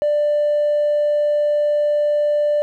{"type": "tone with hard clipping", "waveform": "sine", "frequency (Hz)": 591, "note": "D5", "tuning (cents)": 11, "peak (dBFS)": -15, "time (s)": [0.02, 2.62], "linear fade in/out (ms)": 0, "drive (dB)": 1, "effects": []}